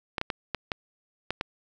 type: clicks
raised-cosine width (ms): 0.3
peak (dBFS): -12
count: 7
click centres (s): 0.182 / 0.214 / 0.302 / 0.547 / 0.718 / 1.306 / 1.411
effects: none